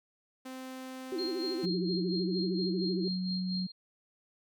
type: tone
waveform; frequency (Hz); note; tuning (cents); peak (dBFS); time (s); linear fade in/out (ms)
sawtooth; 259.6; C4; -13; -37; 0.45-1.66; 10
type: tone with vibrato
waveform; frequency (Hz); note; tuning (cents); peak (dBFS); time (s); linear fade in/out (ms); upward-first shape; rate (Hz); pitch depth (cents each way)
sine; 351.6; F4; +12; -32; 1.12-3.08; 2; sine; 13; 170
type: tone with tremolo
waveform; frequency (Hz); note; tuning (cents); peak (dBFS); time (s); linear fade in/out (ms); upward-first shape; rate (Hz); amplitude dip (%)
sine; 4215; C8; +12; -35; 1.18-3.72; 10; sine; 4.3; 75
type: tone with pitch glide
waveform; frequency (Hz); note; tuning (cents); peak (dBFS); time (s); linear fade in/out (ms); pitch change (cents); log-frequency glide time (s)
sine; 180 to 184.42; F#3 to F#3; -47 to -5; -31; 1.63-3.67; 10; +42; 2.03-2.37
effects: none